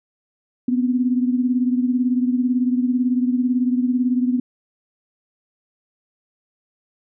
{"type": "beating tone pair", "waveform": "sine", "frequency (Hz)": [246.9, 264.9], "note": ["B3", "C4"], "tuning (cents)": [0, 22], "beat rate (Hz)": 18, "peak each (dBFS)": [-17, -23], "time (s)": [0.68, 4.4], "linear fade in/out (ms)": 5, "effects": []}